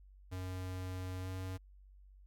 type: tone with pitch glide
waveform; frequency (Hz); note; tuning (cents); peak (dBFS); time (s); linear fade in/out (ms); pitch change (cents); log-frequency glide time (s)
square; 92.3 to 93.37; F#2 to F#2; -4 to +16; -40; 0.31-1.58; 20; +20; 1.21-1.28
effects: added 48 Hz sine -56 dBFS peak until 2.26 s